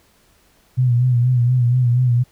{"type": "tone with vibrato", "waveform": "sine", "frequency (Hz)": 123.47, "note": "B2", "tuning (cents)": 0, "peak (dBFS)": -12, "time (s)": [0.77, 2.24], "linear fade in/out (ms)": 20, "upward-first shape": "sine", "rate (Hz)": 4.2, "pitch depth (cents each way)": 60, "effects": ["pink hiss -56 dBFS RMS until 2.31 s"]}